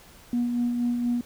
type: tone with tremolo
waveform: sine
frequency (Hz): 241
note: B3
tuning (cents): -42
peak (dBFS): -20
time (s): 0.33-1.21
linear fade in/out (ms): 2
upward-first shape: sine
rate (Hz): 4.2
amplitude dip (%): 40
effects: tanh soft clip ceiling -18 dBFS + pink hiss -51 dBFS RMS until 1.25 s